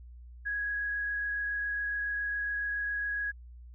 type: tone with frequency modulation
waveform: sine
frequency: 1661.2 Hz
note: G#6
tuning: in tune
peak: -30 dBFS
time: 0.45-3.32 s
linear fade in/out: 20 ms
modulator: 27.2 Hz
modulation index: 0.46
effects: added 60 Hz sine -46 dBFS peak until 3.74 s